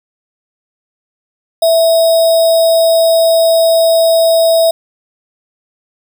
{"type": "tone with sample-and-hold", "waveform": "sine", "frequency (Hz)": 658, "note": "E5", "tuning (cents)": -3, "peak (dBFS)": -6, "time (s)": [1.62, 4.71], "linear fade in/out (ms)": 5, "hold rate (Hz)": 4410, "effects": []}